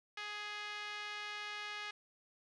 5% pulse tone with band-pass filter, 416.9 Hz, G#4, 7 cents sharp, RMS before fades -44 dBFS, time 0.17-1.91 s, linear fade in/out 5 ms, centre 1800 Hz, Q 0.87, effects resampled to 22050 Hz + 10-bit

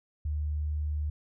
sine tone, 75.1 Hz, D2, 39 cents sharp, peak -28 dBFS, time 0.25-1.1 s, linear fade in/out 5 ms, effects none

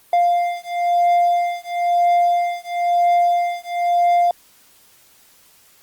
triangle beating tone pair, 698.5 / 699.5 Hz, F5 / F5, 0 / +3 cents, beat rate 1 Hz, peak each -16 dBFS, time 0.13-4.31 s, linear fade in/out 2 ms, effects white hiss -52 dBFS RMS until 5.82 s + Opus 32 kbps

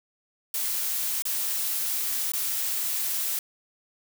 blue noise with dropouts, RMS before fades -28 dBFS, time 0.54-3.39 s, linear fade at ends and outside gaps 2 ms, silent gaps 1.222-1.253 / 2.32-2.335 s, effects none

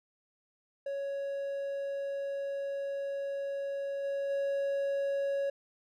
triangle tone with level steps, 556 Hz, C#5, 5 cents sharp, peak -31 / -29 / -27 dBFS, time 0.86-5.5 s, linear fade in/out 5 ms, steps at 4.03 / 4.29 s, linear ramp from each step 20 ms, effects none

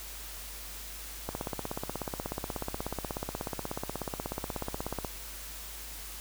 click train, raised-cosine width 1 ms, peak -19 dBFS, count 63, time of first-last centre 1.29-5.048 s, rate 16.5 Hz, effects added 50 Hz sine -46 dBFS peak until 6.2 s + white hiss -44 dBFS RMS until 6.2 s

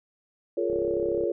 sine chord, Bb minor seventh, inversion second, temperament just, 349.6 / 419.5 / 466.2 / 559.4 Hz, F4 / Ab4 / Bb4 / Db5, +2 / +17 / 0 / +16 cents, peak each -28 / -30 / -30 / -30 dBFS, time 0.57-1.32 s, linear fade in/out 5 ms
click train, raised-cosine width 2 ms, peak -26 dBFS, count 19, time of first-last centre 0.7-1.237 s, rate 33.5 Hz
effects none

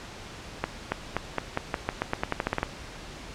accelerating click train, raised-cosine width 0.5 ms, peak -10 dBFS, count 16, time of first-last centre 0.64-2.63 s, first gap 280 ms, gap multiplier 0.88, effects pink hiss -42 dBFS RMS until 3.34 s + low-pass 6000 Hz 12 dB/octave

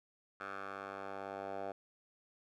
10% pulse tone with band-pass filter sweep, 98 Hz, G2, in tune, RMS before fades -44 dBFS, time 0.4-1.72 s, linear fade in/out 5 ms, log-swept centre 1300 to 720 Hz, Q 2.9, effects none

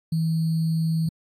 sine tone with sample-and-hold, 161.9 Hz, E3, 31 cents flat, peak -20 dBFS, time 0.12-1.09 s, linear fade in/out 5 ms, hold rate 4410 Hz, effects AAC 48 kbps

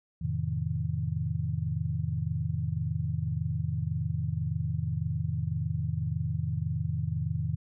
sine chord, F dominant seventh, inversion none, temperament just, 87.31 / 109.13 / 130.96 / 157.15 Hz, F2 / A2 / C3 / Eb3, 0 / -14 / +2 / +18 cents, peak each -34 / -34 / -34 / -32 dBFS, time 0.21-7.56 s, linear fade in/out 10 ms, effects none

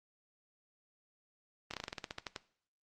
slowing click train, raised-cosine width 0.2 ms, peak -21 dBFS, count 13, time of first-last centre 1.71-2.362 s, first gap 27 ms, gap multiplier 1.12, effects noise-tail reverb RT60 0.5 s tail -17 dB re dry + Opus 24 kbps

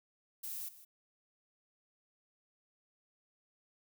violet noise with echo, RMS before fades -42 dBFS, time 0.43-0.69 s, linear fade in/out 10 ms, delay 160 ms, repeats 1, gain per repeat -15 dB, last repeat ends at 0.85 s, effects none

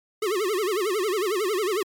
square tone with vibrato, 396.8 Hz, G4, 21 cents sharp, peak -23 dBFS, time 0.22-1.83 s, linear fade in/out 5 ms, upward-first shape sine, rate 11 Hz, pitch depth 200 cents each way, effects MP3 96 kbps

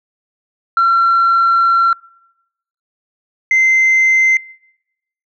sine tone pair in turn, 1361 / 2074 Hz, F6 / C7, -45 / -16 cents, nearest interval perfect fifth, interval 729 cents, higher second, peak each -7 dBFS, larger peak neither, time 0.77-1.93 / 3.51-4.37 s, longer first, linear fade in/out 2 ms, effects noise-tail reverb RT60 0.9 s tail -26 dB re dry + tanh soft clip ceiling -6 dBFS

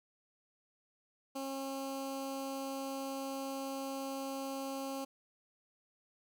15% pulse tone with notch filter, 270.9 Hz, C#4, 40 cents flat, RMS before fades -40 dBFS, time 1.35-5.05 s, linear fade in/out 10 ms, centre 1900 Hz, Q 0.98, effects none

